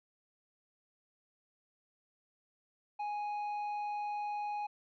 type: tone with tanh clipping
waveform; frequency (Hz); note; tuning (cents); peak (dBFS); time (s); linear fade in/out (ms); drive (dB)
sine; 830.6; G#5; 0; -36; 2.99-4.67; 10; 6
effects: none